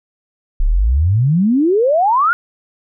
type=exponential sweep; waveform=sine; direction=up; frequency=31.18 to 1469 Hz; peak=-10 dBFS; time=0.6-2.33 s; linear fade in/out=0 ms; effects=none